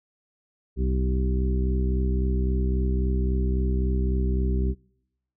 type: harmonic tone with a mistuned harmonic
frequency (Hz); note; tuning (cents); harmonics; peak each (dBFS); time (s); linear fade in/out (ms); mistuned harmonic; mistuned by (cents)
63.7; C2; -46; 1 / 2 / 3 / 4 / 5 / 6; -22 / -33 / -31 / -36 / -38 / -33; 0.76-4.75; 50; 6; +21
effects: noise-tail reverb RT60 0.9 s tail -26 dB re dry